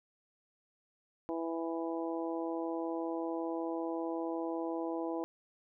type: harmonic tone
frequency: 165.3 Hz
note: E3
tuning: 5 cents sharp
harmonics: 2 / 3 / 4 / 5 / 6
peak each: -36 / -40 / -42 / -44 / -46 dBFS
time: 1.29-5.24 s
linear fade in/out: 0 ms
effects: none